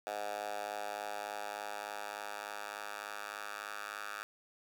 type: tone with high-pass filter sweep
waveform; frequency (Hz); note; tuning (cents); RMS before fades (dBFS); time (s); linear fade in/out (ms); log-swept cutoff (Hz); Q
10% pulse; 103.4; G#2; -7; -42; 0.07-4.23; 0; 700 to 1200; 3.3
effects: none